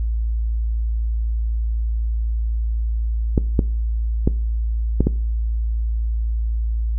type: clicks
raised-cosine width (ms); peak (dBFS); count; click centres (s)
3; -3; 5; 3.378 / 3.592 / 4.275 / 5.006 / 5.07
effects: noise-tail reverb RT60 0.4 s tail -19 dB re dry + added 56 Hz sine -18 dBFS peak until 6.98 s